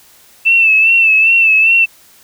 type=tone with vibrato; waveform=sine; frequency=2653 Hz; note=E7; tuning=10 cents sharp; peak=-6 dBFS; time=0.45-1.86 s; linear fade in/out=20 ms; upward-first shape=sine; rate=2.5 Hz; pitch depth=50 cents each way; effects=white hiss -45 dBFS RMS until 2.23 s